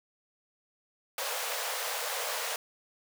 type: high-pass noise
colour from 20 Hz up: pink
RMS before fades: -34 dBFS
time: 1.18-2.56 s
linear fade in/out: 2 ms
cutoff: 460 Hz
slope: 96 dB/octave
effects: none